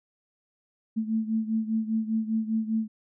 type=beating tone pair; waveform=sine; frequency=220 / 225 Hz; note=A3 / A3; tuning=0 / +39 cents; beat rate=5 Hz; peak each=-26 / -30 dBFS; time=0.96-2.88 s; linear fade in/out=20 ms; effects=none